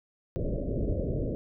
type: low-pass noise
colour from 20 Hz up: pink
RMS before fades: -30 dBFS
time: 0.36-1.35 s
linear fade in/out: 0 ms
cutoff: 620 Hz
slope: 96 dB/octave
effects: none